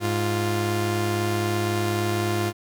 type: tone pair together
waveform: sawtooth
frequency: 103.83 / 349.2 Hz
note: G#2 / F4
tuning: 0 / 0 cents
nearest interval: octave + major sixth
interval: 2100 cents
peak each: -21 dBFS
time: 0-2.53 s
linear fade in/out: 50 ms
effects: none

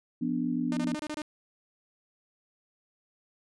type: chord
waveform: sine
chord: B diminished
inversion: second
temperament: equal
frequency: 174.61 / 246.9 / 293.7 Hz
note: F3 / B3 / D4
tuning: 0 / 0 / 0 cents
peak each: -35 / -29 / -32 dBFS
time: 0.21-0.95 s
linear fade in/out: 10 ms
type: tone bursts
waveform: sawtooth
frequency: 303 Hz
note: D#4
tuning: 46 cents flat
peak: -29 dBFS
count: 7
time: 0.72-1.218 s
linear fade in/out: 0 ms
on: 48 ms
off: 27 ms
effects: resampled to 22050 Hz

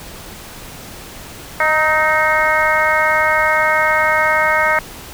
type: harmonic tone with a mistuned harmonic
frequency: 310 Hz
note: D#4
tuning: 6 cents flat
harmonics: 2 / 3 / 4 / 5 / 6 / 7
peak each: -19 / -19 / -19 / -19 / -19 / -19 dBFS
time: 1.6-4.79 s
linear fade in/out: 2 ms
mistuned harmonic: 4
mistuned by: +38 cents
effects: pink hiss -34 dBFS RMS until 5.13 s

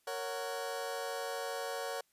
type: chord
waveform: sawtooth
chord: F# major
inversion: first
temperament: just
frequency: 462.5 / 555 / 740 Hz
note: A#4 / C#5 / F#5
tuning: -14 / +2 / 0 cents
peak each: -37 / -36 / -38 dBFS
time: 0.07-2.01 s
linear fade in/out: 5 ms
effects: white hiss -74 dBFS RMS until 2.12 s + resampled to 32000 Hz

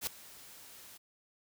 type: noise with ADSR envelope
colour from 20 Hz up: white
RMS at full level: -33 dBFS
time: 0.01-0.98 s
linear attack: 60 ms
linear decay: 3 ms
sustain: -20 dB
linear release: 16 ms
effects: none

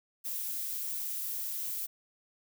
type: noise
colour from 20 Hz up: violet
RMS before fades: -36 dBFS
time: 0.24-1.87 s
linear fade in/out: 20 ms
effects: none

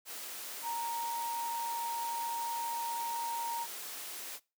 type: tone in noise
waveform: sine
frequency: 932.3 Hz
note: A#5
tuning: in tune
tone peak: -34 dBFS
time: 0.62-3.67 s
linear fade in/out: 50 ms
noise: white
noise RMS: -43 dBFS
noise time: 0.05-4.4 s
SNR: +6 dB
effects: noise-tail reverb RT60 0.3 s tail -23 dB re dry + high-pass 300 Hz 12 dB/octave

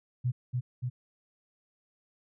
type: tone with echo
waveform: sine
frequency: 124.4 Hz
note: B2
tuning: 13 cents sharp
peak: -25 dBFS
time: 0.24-0.32 s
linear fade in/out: 20 ms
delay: 290 ms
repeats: 2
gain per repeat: -2 dB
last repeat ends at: 0.9 s
effects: none

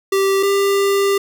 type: tone pair in turn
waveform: square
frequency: 390 / 397 Hz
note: G4 / G4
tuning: -9 / +22 cents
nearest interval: unison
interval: 31 cents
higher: second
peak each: -14 dBFS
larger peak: neither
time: 0.12-0.43 / 0.43-1.18 s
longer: second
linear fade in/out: 5 ms
effects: none

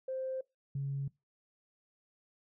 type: tone pair in turn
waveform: sine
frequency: 523.3 / 138.6 Hz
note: C5 / C#3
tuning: 0 / 0 cents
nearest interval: octave + major seventh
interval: 2300 cents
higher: first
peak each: -34 / -32 dBFS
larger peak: second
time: 0.08-0.41 / 0.75-1.08 s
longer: neither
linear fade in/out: 5 ms
effects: noise-tail reverb RT60 0.2 s tail -22 dB re dry + tanh soft clip ceiling -28 dBFS

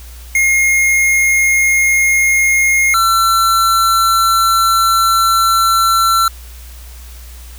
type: tone pair in turn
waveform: square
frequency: 2143 / 1350 Hz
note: C7 / E6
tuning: +41 / +41 cents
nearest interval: minor sixth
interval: 800 cents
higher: first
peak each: -10 dBFS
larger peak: neither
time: 0.35-2.94 / 2.94-6.28 s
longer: second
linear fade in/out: 2 ms
effects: added 60 Hz sine -31 dBFS peak until 7.58 s + white hiss -40 dBFS RMS until 7.58 s

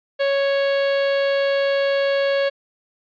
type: tone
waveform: 45% pulse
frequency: 554.4 Hz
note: C#5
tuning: in tune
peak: -17 dBFS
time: 0.19-2.5 s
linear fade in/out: 20 ms
effects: resampled to 11025 Hz

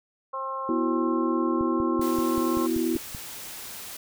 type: harmonic tone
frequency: 266.4 Hz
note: C4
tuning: 31 cents sharp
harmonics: 2 / 3 / 4 / 5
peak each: -36 / -42 / -30 / -40 dBFS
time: 0.33-2.67 s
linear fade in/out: 10 ms
type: chord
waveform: sine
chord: B suspended fourth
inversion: none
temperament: equal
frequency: 246.9 / 329.6 / 370 Hz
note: B3 / E4 / F#4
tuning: 0 / 0 / 0 cents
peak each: -28 / -25 / -30 dBFS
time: 0.69-2.97 s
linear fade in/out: 2 ms
type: click train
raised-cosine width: 5 ms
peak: -25 dBFS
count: 9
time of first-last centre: 1.61-3.148 s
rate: 5.2 Hz
type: noise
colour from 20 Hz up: white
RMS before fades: -39 dBFS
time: 2.01-3.97 s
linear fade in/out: 5 ms
effects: none

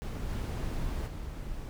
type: noise with level steps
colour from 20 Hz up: brown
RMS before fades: -35 / -33 / -39 dBFS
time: 0.02-1.69 s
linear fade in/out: 0 ms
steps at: 0.28 / 1.06 s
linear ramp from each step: 20 ms
effects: none

